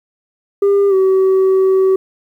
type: tone with pitch glide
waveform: sine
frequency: 400 to 380.6 Hz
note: G4 to F#4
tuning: +35 to +49 cents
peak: -6 dBFS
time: 0.62-1.96 s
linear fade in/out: 5 ms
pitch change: -86 cents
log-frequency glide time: 0.89-0.94 s
effects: tanh soft clip ceiling -8 dBFS + 8-bit